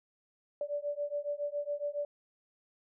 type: beating tone pair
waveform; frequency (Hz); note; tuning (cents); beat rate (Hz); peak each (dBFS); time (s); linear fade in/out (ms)
sine; 578 / 585.2; D5 / D5; -28 / -6; 7.2; -36 / -36; 0.61-2.05; 2
effects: none